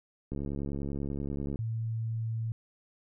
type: click train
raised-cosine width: 3 ms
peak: -23 dBFS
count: 88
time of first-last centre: 0.32-1.558 s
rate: 70.3 Hz
type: tone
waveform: sine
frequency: 112.9 Hz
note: A2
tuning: 45 cents sharp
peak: -30 dBFS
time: 1.59-2.52 s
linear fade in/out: 0 ms
effects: none